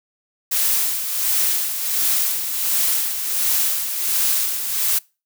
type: noise with tremolo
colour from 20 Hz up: blue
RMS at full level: -18 dBFS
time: 0.51-4.99 s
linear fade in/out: 10 ms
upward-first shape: sine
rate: 1.4 Hz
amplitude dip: 55%
effects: noise-tail reverb RT60 0.3 s tail -25 dB re dry